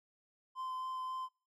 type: tone with vibrato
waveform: triangle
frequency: 1033 Hz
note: C6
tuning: 22 cents flat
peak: -36 dBFS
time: 0.55-1.29 s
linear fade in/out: 50 ms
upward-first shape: sine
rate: 3.7 Hz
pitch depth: 8 cents each way
effects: noise-tail reverb RT60 0.4 s tail -25 dB re dry